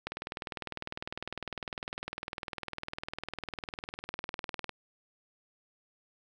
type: click train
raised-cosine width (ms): 0.3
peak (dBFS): -20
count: 93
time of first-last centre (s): 0.07-4.693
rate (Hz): 19.9
effects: none